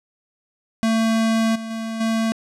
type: tone with level steps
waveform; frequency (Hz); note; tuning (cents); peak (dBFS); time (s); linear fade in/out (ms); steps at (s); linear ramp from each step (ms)
square; 224.3; A3; +34; -17 / -29 / -26 / -19; 0.83-2.32; 0; 1.55 / 1.7 / 2; 10
effects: low-pass 9000 Hz 12 dB/octave